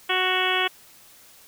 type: harmonic tone with a mistuned harmonic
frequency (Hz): 370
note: F#4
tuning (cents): 0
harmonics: 1 / 2 / 3 / 4 / 5 / 6 / 7 / 8 / 9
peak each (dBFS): -29 / -29 / -29 / -29 / -29 / -29 / -29 / -29 / -29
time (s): 0.09-0.68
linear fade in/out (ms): 10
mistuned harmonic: 7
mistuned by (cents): +26
effects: white hiss -51 dBFS RMS until 1.47 s